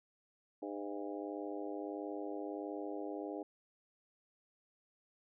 harmonic tone with a mistuned harmonic, 101.5 Hz, G#2, 39 cents flat, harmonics 3 / 4 / 5 / 6 / 7 / 8, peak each -43 / -45 / -47 / -49 / -50 / -51 dBFS, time 0.62-3.43 s, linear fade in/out 5 ms, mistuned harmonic 7, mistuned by -53 cents, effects none

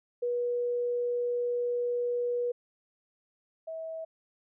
sine tone pair in turn, 484.5 / 646.7 Hz, B4 / E5, -33 / -33 cents, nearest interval perfect fourth, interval 500 cents, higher second, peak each -27 / -35 dBFS, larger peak first, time 0.22-2.52 / 3.67-4.05 s, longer first, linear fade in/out 10 ms, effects none

